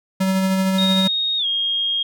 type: tone with tremolo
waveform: square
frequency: 190 Hz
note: F#3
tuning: 46 cents sharp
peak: -16 dBFS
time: 0.2-1.08 s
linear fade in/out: 10 ms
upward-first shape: sine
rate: 13 Hz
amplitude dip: 25%
type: tone with pitch glide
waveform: sine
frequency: 3729 to 3246 Hz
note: A#7 to G#7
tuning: 0 to -40 cents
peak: -18 dBFS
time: 0.78-2.03 s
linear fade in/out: 5 ms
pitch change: -240 cents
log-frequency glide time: 1.38-1.46 s
effects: none